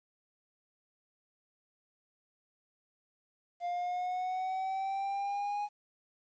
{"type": "exponential sweep", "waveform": "triangle", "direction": "up", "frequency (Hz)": [698.5, 830.6], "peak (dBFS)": -30, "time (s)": [3.6, 5.69], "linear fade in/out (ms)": 50, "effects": ["resampled to 16000 Hz", "11-bit"]}